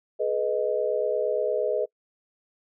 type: chord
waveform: sine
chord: G# minor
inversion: none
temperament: equal with one note detuned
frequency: 425.3 / 493.9 / 622.3 Hz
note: G#4 / B4 / D#5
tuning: +41 / 0 / 0 cents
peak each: -27 dBFS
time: 0.19-1.86 s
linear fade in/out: 20 ms
effects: noise-tail reverb RT60 0.1 s tail -25 dB re dry